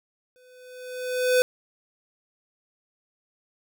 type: tone with exponential growth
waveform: square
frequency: 503 Hz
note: B4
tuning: 32 cents sharp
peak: -16 dBFS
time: 0.36-1.42 s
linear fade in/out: 0 ms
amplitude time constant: 230 ms
effects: none